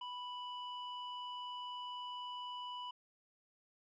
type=tone with low-pass filter; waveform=square; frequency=988 Hz; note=B5; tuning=in tune; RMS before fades=-45 dBFS; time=0.01-2.91 s; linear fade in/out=5 ms; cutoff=2500 Hz; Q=10; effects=none